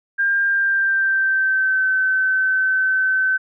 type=tone with pitch glide; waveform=sine; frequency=1600 to 1530.4 Hz; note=G6 to G6; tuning=+35 to -42 cents; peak=-15 dBFS; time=0.18-3.38 s; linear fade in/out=20 ms; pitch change=-77 cents; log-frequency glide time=0.44-1.87 s; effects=none